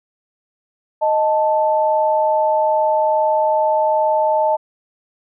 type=tone pair together; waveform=sine; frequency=622 / 879.6 Hz; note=D#5 / A5; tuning=-1 / -1 cents; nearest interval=tritone; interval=600 cents; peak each=-16 dBFS; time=1.01-4.57 s; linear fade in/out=20 ms; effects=none